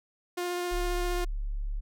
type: tone with vibrato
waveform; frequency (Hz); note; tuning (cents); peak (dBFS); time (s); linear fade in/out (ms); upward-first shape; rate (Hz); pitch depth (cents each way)
sawtooth; 354.2; F4; +24; -26; 0.37-1.25; 10; sine; 15; 9
type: tone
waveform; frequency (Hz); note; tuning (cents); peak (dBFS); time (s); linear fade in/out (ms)
sine; 35.56; C#1; +45; -29; 0.71-1.81; 20
effects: none